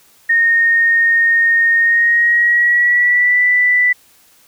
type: tone with pitch glide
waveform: sine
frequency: 1847 to 1979.6 Hz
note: A#6 to B6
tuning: -16 to +4 cents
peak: -9 dBFS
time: 0.29-3.93 s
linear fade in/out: 10 ms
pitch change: +120 cents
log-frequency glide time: 1.79-3.42 s
effects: white hiss -50 dBFS RMS until 4.47 s